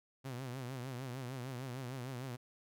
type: tone with vibrato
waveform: sawtooth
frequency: 127.9 Hz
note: C3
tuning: 39 cents flat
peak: -37 dBFS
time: 0.24-2.37 s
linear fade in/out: 20 ms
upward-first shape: triangle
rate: 6.6 Hz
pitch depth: 130 cents each way
effects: none